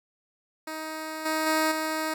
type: tone with level steps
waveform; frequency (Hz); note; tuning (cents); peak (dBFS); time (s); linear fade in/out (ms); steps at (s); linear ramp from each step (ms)
10% pulse; 314.4; D#4; +18; -25 / -17 / -14 / -19; 0.67-2.14; 5; 1.25 / 1.46 / 1.71; 10
effects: none